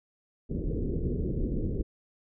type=low-pass noise; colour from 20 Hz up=pink; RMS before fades=-30 dBFS; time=0.49-1.83 s; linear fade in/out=20 ms; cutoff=460 Hz; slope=48 dB/octave; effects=none